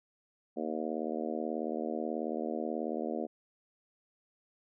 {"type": "harmonic tone", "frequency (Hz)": 78.4, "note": "D#2", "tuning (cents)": 14, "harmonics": [3, 4, 5, 6, 7, 8, 9], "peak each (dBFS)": [-38, -39, -40, -41, -41, -42, -43], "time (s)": [0.56, 3.27], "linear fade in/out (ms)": 20, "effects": []}